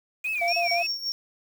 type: tone with vibrato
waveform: sine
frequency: 2424 Hz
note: D#7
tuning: 46 cents flat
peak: -25 dBFS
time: 0.24-0.87 s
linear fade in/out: 10 ms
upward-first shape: sine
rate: 3.7 Hz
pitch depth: 120 cents each way
type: tone bursts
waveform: sine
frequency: 690 Hz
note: F5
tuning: 21 cents flat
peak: -23 dBFS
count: 3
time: 0.41-0.828 s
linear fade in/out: 10 ms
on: 120 ms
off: 29 ms
type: tone with tremolo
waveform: sine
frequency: 5510 Hz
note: F8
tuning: 24 cents flat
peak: -24 dBFS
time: 0.48-1.12 s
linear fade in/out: 0 ms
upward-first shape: triangle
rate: 5.3 Hz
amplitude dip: 85%
effects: tanh soft clip ceiling -12 dBFS + 7-bit